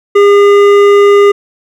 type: tone with hard clipping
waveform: triangle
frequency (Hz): 405.3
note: G#4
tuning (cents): -42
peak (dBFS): -4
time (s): 0.15-1.32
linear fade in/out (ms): 10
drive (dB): 15
effects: none